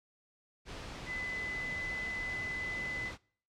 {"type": "tone in noise", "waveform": "sine", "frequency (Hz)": 2013, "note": "B6", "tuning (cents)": 33, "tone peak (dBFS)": -36, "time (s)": [1.06, 3.12], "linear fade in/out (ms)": 50, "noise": "pink", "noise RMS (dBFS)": -44, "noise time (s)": [0.65, 3.18], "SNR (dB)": 5, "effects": ["noise-tail reverb RT60 0.5 s tail -23 dB re dry", "low-pass 5000 Hz 12 dB/octave"]}